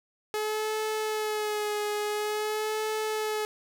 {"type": "tone with vibrato", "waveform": "sawtooth", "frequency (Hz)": 425.6, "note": "G#4", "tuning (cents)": 42, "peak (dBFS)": -24, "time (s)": [0.34, 3.45], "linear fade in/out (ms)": 0, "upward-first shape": "sine", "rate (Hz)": 0.48, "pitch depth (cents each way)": 32, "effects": []}